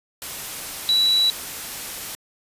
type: tone in noise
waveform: sine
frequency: 3929 Hz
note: B7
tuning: 10 cents flat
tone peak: -15 dBFS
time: 0.89-1.3 s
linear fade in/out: 0 ms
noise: white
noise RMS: -32 dBFS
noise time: 0.22-2.15 s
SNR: +14 dB
effects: resampled to 32000 Hz